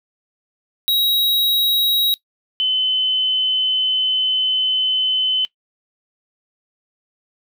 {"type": "tone pair in turn", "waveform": ["square", "sine"], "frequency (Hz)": [3830, 3040], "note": ["A#7", "F#7"], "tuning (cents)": [46, 46], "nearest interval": "major third", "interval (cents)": 400, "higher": "first", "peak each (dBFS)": -15, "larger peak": "neither", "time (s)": [[0.88, 2.14], [2.6, 5.45]], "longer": "second", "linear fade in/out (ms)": 0, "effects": ["noise-tail reverb RT60 0.1 s tail -19 dB re dry"]}